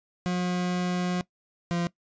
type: tone pair in turn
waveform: 40% pulse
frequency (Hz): 179.5 / 172.58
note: F3 / F3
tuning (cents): +48 / -20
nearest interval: minor second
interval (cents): 68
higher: first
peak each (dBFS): -24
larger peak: neither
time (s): 0.26-1.21 / 1.71-1.87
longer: first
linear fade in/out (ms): 0
effects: noise-tail reverb RT60 0.1 s tail -20 dB re dry + resampled to 16000 Hz